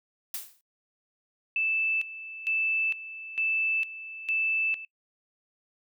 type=noise with exponential decay; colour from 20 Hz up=blue; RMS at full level=-31 dBFS; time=0.34-0.61 s; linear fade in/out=1 ms; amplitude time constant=58 ms
type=tone with tremolo; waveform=sine; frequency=2637 Hz; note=E7; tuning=in tune; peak=-24 dBFS; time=1.56-4.85 s; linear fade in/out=2 ms; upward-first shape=square; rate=1.1 Hz; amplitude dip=80%
effects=noise-tail reverb RT60 0.1 s tail -23 dB re dry